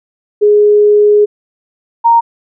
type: tone pair in turn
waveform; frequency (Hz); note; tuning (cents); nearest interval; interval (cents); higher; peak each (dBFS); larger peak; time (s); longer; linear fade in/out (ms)
sine; 416.5 / 929.4; G#4 / A#5; +5 / -5; octave + major second; 1390; second; -4; neither; 0.41-1.26 / 2.04-2.21; first; 20
effects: none